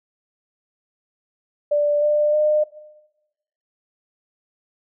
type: tone with pitch steps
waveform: sine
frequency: 587.3 / 596.5 / 605.9 Hz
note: D5 / D5 / D#5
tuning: 0 / +27 / -46 cents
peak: -15 dBFS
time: 1.71-2.64 s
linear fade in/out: 10 ms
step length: 310 ms
effects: noise-tail reverb RT60 1.0 s tail -18 dB re dry